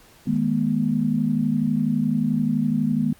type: tone cluster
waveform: sine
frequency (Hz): 157 / 209.6 / 241.4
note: D#3 / G#3 / B3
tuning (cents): +16 / +16 / -39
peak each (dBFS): -25 / -23 / -22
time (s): 0.27-3.13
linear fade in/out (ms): 5
effects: pink hiss -52 dBFS RMS until 3.19 s + Opus 48 kbps